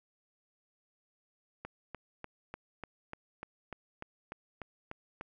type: click train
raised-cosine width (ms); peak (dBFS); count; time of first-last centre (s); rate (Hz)
0.5; -26; 13; 1.65-5.211; 3.37
effects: none